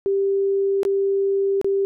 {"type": "tone with dropouts", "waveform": "sine", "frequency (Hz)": 393.4, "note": "G4", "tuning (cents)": 6, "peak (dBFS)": -17, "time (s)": [0.06, 1.85], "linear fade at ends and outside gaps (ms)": 0, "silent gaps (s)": [[0.832, 0.851], [1.614, 1.645]], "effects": []}